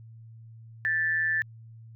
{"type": "tone with amplitude modulation", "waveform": "sine", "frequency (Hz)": 1760, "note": "A6", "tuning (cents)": 0, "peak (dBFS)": -21, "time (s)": [0.85, 1.42], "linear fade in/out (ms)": 0, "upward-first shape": "sine", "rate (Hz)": 163, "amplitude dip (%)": 55, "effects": ["added 113 Hz sine -45 dBFS peak until 1.95 s"]}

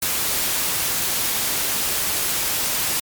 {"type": "noise", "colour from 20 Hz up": "white", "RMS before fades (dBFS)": -22, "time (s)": [0.02, 3], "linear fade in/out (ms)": 5, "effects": ["MP3 96 kbps"]}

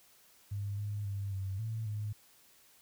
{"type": "tone with pitch steps", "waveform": "sine", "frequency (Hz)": [101.1, 103.3, 99.4, 96.4, 111.5, 105.3], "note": ["G#2", "G#2", "G2", "G2", "A2", "G#2"], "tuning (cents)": [-46, -9, 25, -28, 23, 24], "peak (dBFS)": -34, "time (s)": [0.51, 2.13], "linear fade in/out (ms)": 10, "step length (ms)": 270, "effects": ["white hiss -63 dBFS RMS until 2.81 s"]}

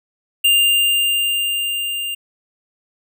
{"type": "tone with level ramp", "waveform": "square", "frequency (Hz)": 2799, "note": "F7", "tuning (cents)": 3, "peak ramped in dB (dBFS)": [-11, -23], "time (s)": [0.44, 2.15], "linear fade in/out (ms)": 10, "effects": []}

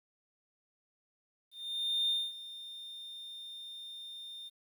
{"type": "tone with ADSR envelope", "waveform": "triangle", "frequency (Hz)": 3627, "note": "A#7", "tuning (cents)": -48, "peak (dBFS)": -25, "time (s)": [1.51, 4.5], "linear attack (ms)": 580, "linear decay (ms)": 230, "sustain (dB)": -17, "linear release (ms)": 26, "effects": ["tanh soft clip ceiling -23 dBFS", "11-bit"]}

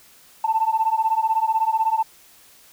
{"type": "beating tone pair", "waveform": "sine", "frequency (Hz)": [880, 896], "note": ["A5", "A5"], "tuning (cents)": [0, 31], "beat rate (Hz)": 16, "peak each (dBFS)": -20, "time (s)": [0.44, 2.03], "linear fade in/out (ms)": 5, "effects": ["tanh soft clip ceiling -10 dBFS", "white hiss -51 dBFS RMS until 2.72 s"]}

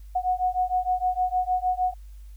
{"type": "beating tone pair", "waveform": "sine", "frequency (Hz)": [730, 736.5], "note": ["F#5", "F#5"], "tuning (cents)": [-24, -8], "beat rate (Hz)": 6.5, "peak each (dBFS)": -25, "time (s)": [0.15, 1.94], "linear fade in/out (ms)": 10, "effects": ["added 50 Hz sine -40 dBFS peak until 2.36 s", "white hiss -64 dBFS RMS until 2.36 s"]}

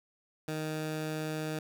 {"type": "tone", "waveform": "15% pulse", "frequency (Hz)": 155.56, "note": "D#3", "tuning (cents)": 0, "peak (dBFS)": -27, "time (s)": [0.48, 1.59], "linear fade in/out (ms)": 2, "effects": []}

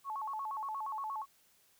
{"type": "tone with vibrato", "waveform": "sine", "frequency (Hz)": 978, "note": "B5", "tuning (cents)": -17, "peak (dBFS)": -36, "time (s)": [0.04, 1.26], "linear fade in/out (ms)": 50, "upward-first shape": "square", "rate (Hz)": 8.5, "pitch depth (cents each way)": 210, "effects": ["white hiss -68 dBFS RMS until 1.79 s"]}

